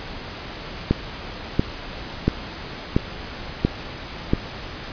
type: click train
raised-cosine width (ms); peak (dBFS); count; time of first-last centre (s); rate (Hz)
3; -3; 6; 0.91-4.335; 1.46
effects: pink hiss -34 dBFS RMS until 4.92 s + resampled to 11025 Hz